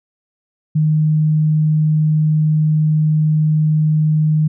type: tone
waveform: sine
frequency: 154.4 Hz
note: D#3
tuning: 13 cents flat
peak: -11 dBFS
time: 0.75-4.48 s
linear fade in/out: 10 ms
effects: none